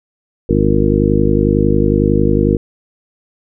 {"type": "harmonic tone with a mistuned harmonic", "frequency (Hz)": 51, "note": "G#1", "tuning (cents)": -31, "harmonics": [1, 2, 3, 4, 5, 6, 7, 9], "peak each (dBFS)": [-18, -18, -18, -18, -18, -18, -18, -18], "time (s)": [0.49, 2.57], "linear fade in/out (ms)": 5, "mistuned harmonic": 9, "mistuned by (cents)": 24, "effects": []}